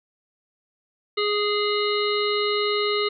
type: harmonic tone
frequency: 415.3 Hz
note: G#4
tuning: in tune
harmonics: 1 / 3 / 5 / 7 / 9 / 10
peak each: -23 / -28 / -30 / -31 / -31 / -31 dBFS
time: 1.17-3.09 s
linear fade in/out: 10 ms
effects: none